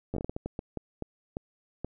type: slowing click train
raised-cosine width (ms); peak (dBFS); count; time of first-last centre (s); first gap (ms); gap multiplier
2; -20; 14; 0.14-1.846; 10; 1.38
effects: none